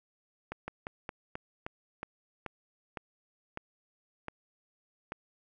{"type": "slowing click train", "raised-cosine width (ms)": 0.5, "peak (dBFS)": -22, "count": 12, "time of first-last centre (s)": [0.52, 5.121], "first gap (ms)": 160, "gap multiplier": 1.18, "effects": []}